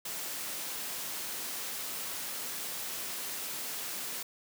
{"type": "high-pass noise", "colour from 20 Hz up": "white", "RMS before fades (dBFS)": -38, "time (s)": [0.05, 4.23], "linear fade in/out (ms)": 5, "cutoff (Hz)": 150, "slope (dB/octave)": 12, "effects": []}